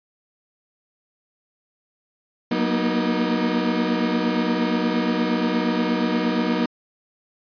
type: chord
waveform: 35% pulse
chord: B major seventh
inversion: second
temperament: equal with one note detuned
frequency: 185 / 233.1 / 241.6 / 311.1 Hz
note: F#3 / A#3 / B3 / D#4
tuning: 0 / 0 / -38 / 0 cents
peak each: -25 / -24 / -22 / -24 dBFS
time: 2.51-6.66 s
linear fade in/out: 5 ms
effects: resampled to 11025 Hz